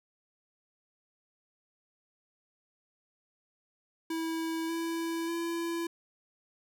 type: tone with pitch steps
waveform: square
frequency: 326 / 331.3 / 336.7 Hz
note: E4 / E4 / E4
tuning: -19 / +9 / +37 cents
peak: -32 dBFS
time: 4.1-5.87 s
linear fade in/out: 5 ms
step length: 590 ms
effects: none